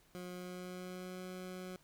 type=tone with pitch glide; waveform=20% pulse; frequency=179.9 to 183.68 Hz; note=F#3 to F#3; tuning=-48 to -12 cents; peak=-39 dBFS; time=0.15-1.76 s; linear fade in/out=0 ms; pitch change=+36 cents; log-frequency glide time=0.31-1.22 s; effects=pink hiss -68 dBFS RMS until 1.83 s